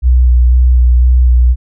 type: tone with vibrato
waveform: sine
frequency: 61.74 Hz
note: B1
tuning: in tune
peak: -3 dBFS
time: 0.02-1.56 s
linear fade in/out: 50 ms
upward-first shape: square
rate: 2 Hz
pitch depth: 18 cents each way
effects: tanh soft clip ceiling 0 dBFS